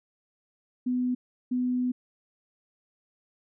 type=tone pair in turn; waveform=sine; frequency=249.9 / 249.9 Hz; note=B3 / B3; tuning=+21 / +21 cents; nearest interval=unison; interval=0 cents; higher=neither; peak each=-24 dBFS; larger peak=neither; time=0.86-1.15 / 1.51-1.92 s; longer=second; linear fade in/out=10 ms; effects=none